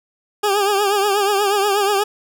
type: tone with vibrato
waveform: 20% pulse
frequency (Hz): 404.1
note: G#4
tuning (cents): -47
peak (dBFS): -10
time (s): 0.43-2.04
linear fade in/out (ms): 10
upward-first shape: triangle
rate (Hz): 8.3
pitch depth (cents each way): 86
effects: none